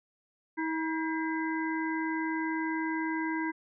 harmonic tone with a mistuned harmonic, 320 Hz, D#4, 49 cents sharp, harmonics 1 / 3 / 5 / 6, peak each -31 / -36 / -38 / -39 dBFS, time 0.57-3.52 s, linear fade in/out 20 ms, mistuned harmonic 6, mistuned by +93 cents, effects none

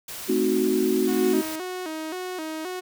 white noise, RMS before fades -36 dBFS, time 0.08-1.56 s, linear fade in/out 5 ms
sine chord, A diminished seventh, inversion none, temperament equal, 220 / 261.6 / 311.1 / 370 Hz, A3 / C4 / Eb4 / Gb4, 0 / 0 / 0 / 0 cents, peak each -27 / -26 / -27 / -22 dBFS, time 0.28-1.42 s, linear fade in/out 20 ms
sawtooth tone with vibrato, 340 Hz, F4, 46 cents flat, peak -26 dBFS, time 1.07-2.81 s, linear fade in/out 20 ms, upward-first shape square, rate 1.9 Hz, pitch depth 130 cents each way
effects none

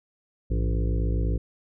harmonic tone with a mistuned harmonic, 56 Hz, A1, 31 cents sharp, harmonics 1 / 2 / 3 / 5 / 6 / 7 / 8 / 9, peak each -23 / -29 / -33 / -37 / -39 / -40 / -41 / -42 dBFS, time 0.5-1.38 s, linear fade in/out 10 ms, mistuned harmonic 2, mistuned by -130 cents, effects none

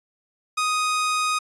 sawtooth tone, 1247 Hz, D#6, 3 cents sharp, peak -17 dBFS, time 0.57-1.39 s, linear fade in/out 10 ms, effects resampled to 24000 Hz

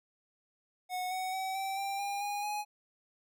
square tone with pitch steps, 733 / 746.7 / 760.6 / 774.8 / 789.2 / 804 / 819 / 834.3 Hz, F#5 / F#5 / F#5 / G5 / G5 / G5 / G#5 / G#5, -16 / +16 / +48 / -20 / +11 / +44 / -24 / +8 cents, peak -34 dBFS, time 0.89-2.65 s, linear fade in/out 50 ms, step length 220 ms, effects none

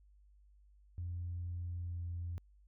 sine tone with pitch glide, 87.31 to 86.41 Hz, F2 to F2, 0 to -18 cents, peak -37 dBFS, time 0.98-2.38 s, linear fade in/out 0 ms, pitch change -18 cents, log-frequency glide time 1.78-2.03 s, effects tanh soft clip ceiling -33 dBFS + added 50 Hz sine -61 dBFS peak until 2.67 s

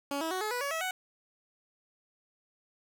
15% pulse tone with pitch steps, 281.9 / 323.8 / 372 / 427.3 / 490.8 / 563.8 / 647.6 / 743.9 Hz, C#4 / E4 / F#4 / G#4 / B4 / C#5 / E5 / F#5, +29 / -31 / +9 / +49 / -11 / +29 / -31 / +9 cents, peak -25 dBFS, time 0.11-0.91 s, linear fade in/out 2 ms, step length 100 ms, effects none

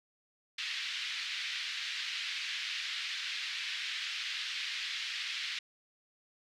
white band-pass noise, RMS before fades -38 dBFS, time 0.58-5.59 s, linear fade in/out 5 ms, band 1800 to 4100 Hz, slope 24 dB/octave, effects none

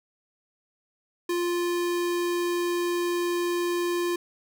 square tone, 349.2 Hz, F4, in tune, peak -25 dBFS, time 1.29-4.16 s, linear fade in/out 5 ms, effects none

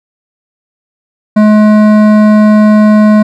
triangle tone with hard clipping, 212.5 Hz, G#3, 40 cents sharp, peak -4 dBFS, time 1.36-3.23 s, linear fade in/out 10 ms, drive 17 dB, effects none

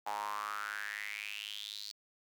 sawtooth tone with high-pass filter sweep, 104 Hz, G#2, 3 cents sharp, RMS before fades -41 dBFS, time 0.06-1.92 s, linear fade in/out 10 ms, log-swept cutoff 820 to 4500 Hz, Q 6.9, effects none

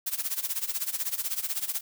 blue noise with tremolo, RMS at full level -28 dBFS, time 0.06-1.81 s, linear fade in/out 10 ms, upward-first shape sine, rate 16 Hz, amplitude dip 85%, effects none

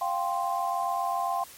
sine chord, F suspended second, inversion none, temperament just, 698.5 / 785.8 / 1047.7 Hz, F5 / G5 / C6, 0 / +4 / +2 cents, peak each -30 dBFS, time 0.01-1.44 s, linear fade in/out 5 ms, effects white hiss -48 dBFS RMS until 1.57 s + MP3 64 kbps

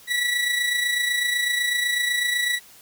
30% pulse tone with amplitude modulation, 1947 Hz, B6, 25 cents flat, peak -16 dBFS, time 0.07-2.6 s, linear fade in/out 50 ms, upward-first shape sine, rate 28 Hz, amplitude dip 45%, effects white hiss -49 dBFS RMS until 2.81 s

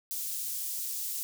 white high-pass noise, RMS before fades -35 dBFS, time 0.11-1.23 s, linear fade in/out 0 ms, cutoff 6100 Hz, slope 12 dB/octave, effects none

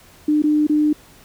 sine tone with dropouts, 301.1 Hz, D4, 43 cents sharp, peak -13 dBFS, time 0.28-0.93 s, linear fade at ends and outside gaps 5 ms, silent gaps 0.422-0.438 / 0.669-0.695 s, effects pink hiss -48 dBFS RMS until 1.24 s

